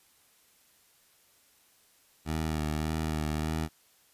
15% pulse tone with vibrato, 77.78 Hz, D#2, in tune, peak -23 dBFS, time 2.25-3.69 s, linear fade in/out 50 ms, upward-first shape sine, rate 1.7 Hz, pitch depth 35 cents each way, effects white hiss -64 dBFS RMS until 4.13 s + resampled to 32000 Hz

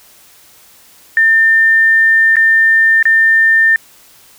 sine tone with dropouts, 1800 Hz, A6, 39 cents sharp, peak -6 dBFS, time 1.17-3.76 s, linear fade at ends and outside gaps 1 ms, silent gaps 2.357-2.367 / 3.027-3.054 s, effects white hiss -44 dBFS RMS until 4.38 s

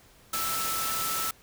sine tone in noise, 1318.5 Hz, E6, in tune, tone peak -32 dBFS, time 0.33-1.31 s, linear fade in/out 5 ms, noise white, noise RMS -31 dBFS, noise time 0.33-1.31 s, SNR -4 dB, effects pink hiss -57 dBFS RMS until 1.42 s

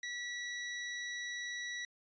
sawtooth tone, 1943 Hz, B6, 29 cents flat, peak -35 dBFS, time 0.03-1.85 s, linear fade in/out 2 ms, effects resampled to 16000 Hz

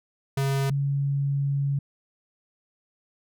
square / sine tone pair in turn, 136.9 / 140.02 Hz, C#3 / C#3, -21 / +18 cents, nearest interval unison, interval 39 cents, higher second, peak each -23 / -22 dBFS, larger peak second, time 0.37-0.7 / 0.7-1.79 s, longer second, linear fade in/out 5 ms, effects none

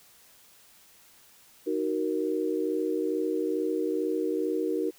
sine chord, D# minor, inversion none, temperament just, 311.1 / 373.4 / 466.7 Hz, D#4 / F#4 / A#4, 0 / +16 / +2 cents, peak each -30 dBFS, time 1.66-4.91 s, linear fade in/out 20 ms, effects white hiss -57 dBFS RMS until 4.98 s

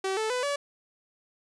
sawtooth tone with pitch steps, 383.3 / 437.8 / 500 / 571 Hz, G4 / A4 / B4 / D5, -39 / -9 / +21 / -49 cents, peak -23 dBFS, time 0.04-0.56 s, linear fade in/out 5 ms, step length 130 ms, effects resampled to 22050 Hz

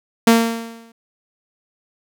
sawtooth tone with exponential decay, 229.2 Hz, A#3, 29 cents flat, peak -3 dBFS, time 0.27-0.92 s, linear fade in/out 5 ms, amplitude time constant 140 ms, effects none

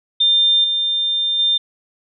sine tone with level steps, 3600 Hz, A7, 39 cents sharp, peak -11 / -16 / -13 dBFS, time 0.2-1.58 s, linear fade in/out 10 ms, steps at 0.64 / 1.39 s, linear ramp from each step 2 ms, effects none

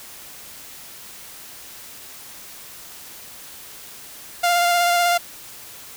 sawtooth tone with vibrato, 698.5 Hz, F5, in tune, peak -12 dBFS, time 4.43-5.18 s, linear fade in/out 10 ms, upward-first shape square, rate 16 Hz, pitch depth 13 cents each way, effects white hiss -40 dBFS RMS until 5.96 s

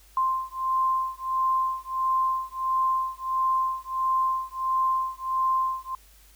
sine beating tone pair, 1046.5 / 1048 Hz, C6 / C6, 0 / +2 cents, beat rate 1.5 Hz, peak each -26 dBFS, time 0.17-5.95 s, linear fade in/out 2 ms, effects added 50 Hz sine -54 dBFS peak until 6.35 s + white hiss -57 dBFS RMS until 6.35 s

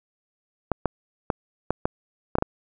clicks, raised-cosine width 1 ms, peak -7 dBFS, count 8, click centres 0.717 / 0.857 / 1.302 / 1.706 / 1.855 / 2.354 / 2.385 / 2.424 s, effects none

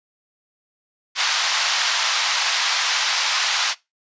white band-pass noise, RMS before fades -21 dBFS, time 1.15-3.75 s, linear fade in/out 50 ms, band 810 to 5600 Hz, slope 24 dB/octave, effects noise-tail reverb RT60 0.2 s tail -20 dB re dry + resampled to 16000 Hz

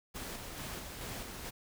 pink noise with tremolo, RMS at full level -42 dBFS, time 0.14-1.51 s, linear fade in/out 20 ms, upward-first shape square, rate 2.3 Hz, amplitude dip 30%, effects none

